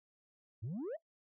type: exponential sweep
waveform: sine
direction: up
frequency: 97 to 691 Hz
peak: -35 dBFS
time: 0.62-0.97 s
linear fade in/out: 20 ms
effects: noise-tail reverb RT60 0.1 s tail -20 dB re dry + tanh soft clip ceiling -37 dBFS